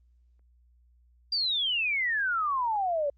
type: exponential sweep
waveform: sine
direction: down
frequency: 4804 to 554.4 Hz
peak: -25 dBFS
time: 1.32-3.1 s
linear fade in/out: 5 ms
effects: added 60 Hz sine -59 dBFS peak until 3.17 s + Opus 24 kbps